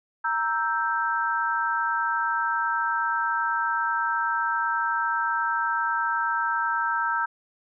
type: chord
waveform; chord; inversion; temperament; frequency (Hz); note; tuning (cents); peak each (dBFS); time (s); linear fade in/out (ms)
sine; E diminished; second; equal; 932.3 / 1318.5 / 1568; Bb5 / E6 / G6; 0 / 0 / 0; -27 / -27 / -27; 0.24-7.26; 10
effects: none